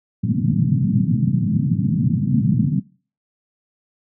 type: band-pass noise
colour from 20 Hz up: pink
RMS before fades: -18 dBFS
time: 0.23-2.8 s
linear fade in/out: 10 ms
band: 110 to 240 Hz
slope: 48 dB/octave
effects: noise-tail reverb RT60 0.4 s tail -22 dB re dry